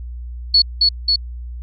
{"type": "tone with echo", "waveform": "sine", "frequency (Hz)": 4400, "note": "C#8", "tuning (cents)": -14, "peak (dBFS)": -8, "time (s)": [0.54, 0.62], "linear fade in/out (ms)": 5, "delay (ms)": 270, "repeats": 2, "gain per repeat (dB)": -2, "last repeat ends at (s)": 1.16, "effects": ["added 60 Hz sine -27 dBFS peak until 1.62 s"]}